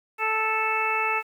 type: harmonic tone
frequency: 439 Hz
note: A4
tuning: 4 cents flat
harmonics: 1 / 2 / 3 / 4 / 5 / 6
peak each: -33 / -28 / -28 / -35 / -30 / -27 dBFS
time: 0.18-1.23 s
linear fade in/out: 50 ms
effects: 9-bit